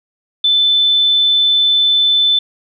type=tone; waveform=sine; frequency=3520 Hz; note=A7; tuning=in tune; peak=-9 dBFS; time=0.44-2.39 s; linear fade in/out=5 ms; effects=none